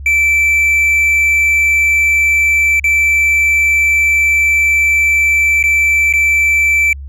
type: tone with dropouts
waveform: triangle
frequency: 2328 Hz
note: D7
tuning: 16 cents flat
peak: -7 dBFS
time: 0.06-6.93 s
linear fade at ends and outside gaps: 2 ms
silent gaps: 2.797-2.841 / 5.628-5.638 / 6.127-6.136 s
effects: added 69 Hz sine -25 dBFS peak until 7.08 s